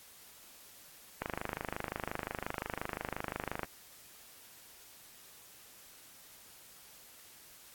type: click train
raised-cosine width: 0.5 ms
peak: -20 dBFS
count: 63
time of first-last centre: 1.22-3.632 s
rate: 25.7 Hz
effects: white hiss -56 dBFS RMS until 7.74 s + AAC 64 kbps